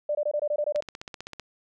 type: tone bursts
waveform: sine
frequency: 593 Hz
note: D5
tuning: 17 cents sharp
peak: -23 dBFS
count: 9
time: 0.09-0.806 s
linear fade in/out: 5 ms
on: 60 ms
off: 22 ms
type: click train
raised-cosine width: 0.2 ms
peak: -20 dBFS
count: 11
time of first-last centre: 0.76-1.397 s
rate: 15.7 Hz
effects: none